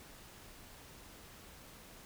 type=silence; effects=pink hiss -55 dBFS RMS until 2.05 s